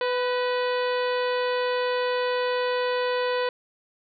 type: harmonic tone with a mistuned harmonic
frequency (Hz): 497.3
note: B4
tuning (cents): +12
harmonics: 1 / 2 / 3 / 4 / 5 / 6 / 7 / 8 / 9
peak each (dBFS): -24 / -30 / -34 / -36 / -38 / -40 / -41 / -42 / -43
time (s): 0.01-3.49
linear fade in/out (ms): 2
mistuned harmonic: 4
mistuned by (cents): -49
effects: none